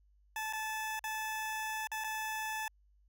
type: tone with dropouts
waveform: 20% pulse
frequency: 871 Hz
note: A5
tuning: 18 cents flat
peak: -31 dBFS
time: 0.36-2.68 s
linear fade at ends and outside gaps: 2 ms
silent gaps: 0.527-0.533 / 0.993-1.04 / 1.872-1.916 / 2.039-2.043 s
effects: added 50 Hz sine -64 dBFS peak until 3.08 s